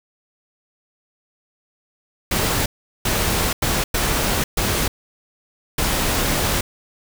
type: noise bursts at uneven times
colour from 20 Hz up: pink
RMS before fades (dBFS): -20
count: 6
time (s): 2.31-2.66 / 3.05-3.53 / 3.62-3.84 / 3.94-4.44 / 4.57-4.88 / 5.78-6.61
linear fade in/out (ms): 5
effects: none